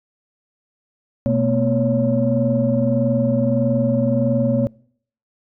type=tone cluster; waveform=sine; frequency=123.6 / 225.1 / 246.7 / 558 Hz; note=B2 / A3 / B3 / C#5; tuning=+2 / +40 / -2 / +11 cents; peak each=-20 dBFS; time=1.26-4.67 s; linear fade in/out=0 ms; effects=noise-tail reverb RT60 0.6 s tail -25 dB re dry + tanh soft clip ceiling -7 dBFS